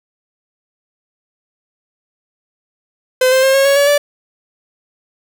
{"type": "tone with pitch steps", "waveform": "45% pulse", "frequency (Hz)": [512, 522.8, 533.7, 545, 556.4, 568.1, 580], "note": ["C5", "C5", "C5", "C#5", "C#5", "C#5", "D5"], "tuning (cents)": [-38, -1, 34, -29, 6, 42, -22], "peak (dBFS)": -9, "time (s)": [3.21, 3.98], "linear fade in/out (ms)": 5, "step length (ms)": 110, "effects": []}